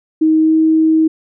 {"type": "tone with pitch glide", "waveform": "sine", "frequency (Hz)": [315.3, 318], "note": ["D#4", "D#4"], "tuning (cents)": [23, 38], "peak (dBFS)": -8, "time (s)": [0.21, 1.08], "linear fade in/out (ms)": 10, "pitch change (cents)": 15, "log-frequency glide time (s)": [0.4, 0.54], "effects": []}